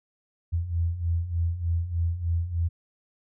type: beating tone pair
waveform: sine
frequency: 82.41 / 85.71 Hz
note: E2 / F2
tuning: 0 / -32 cents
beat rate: 3.3 Hz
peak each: -30 / -25 dBFS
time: 0.52-2.69 s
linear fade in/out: 20 ms
effects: none